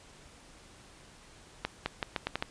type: accelerating click train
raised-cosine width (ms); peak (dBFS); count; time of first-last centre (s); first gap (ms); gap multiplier
0.3; -14; 7; 1.65-2.425; 210; 0.8
effects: pink hiss -55 dBFS RMS until 2.5 s + resampled to 22050 Hz